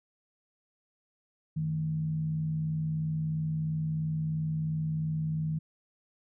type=tone with frequency modulation; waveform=sine; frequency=156.7 Hz; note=D#3; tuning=13 cents sharp; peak=-28 dBFS; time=1.56-5.59 s; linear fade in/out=10 ms; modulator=63 Hz; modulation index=0.3; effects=none